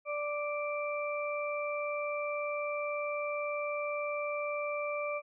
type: harmonic tone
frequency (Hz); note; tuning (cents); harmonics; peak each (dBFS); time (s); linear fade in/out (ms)
587.3; D5; 0; 1 / 2 / 4; -34 / -39 / -39; 0.05-5.22; 50
effects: none